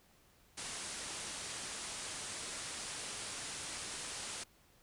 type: low-pass noise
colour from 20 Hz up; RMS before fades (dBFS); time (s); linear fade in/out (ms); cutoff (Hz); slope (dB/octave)
white; -44; 0.57-4.44; 10; 10000; 96
effects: pink hiss -67 dBFS RMS until 4.82 s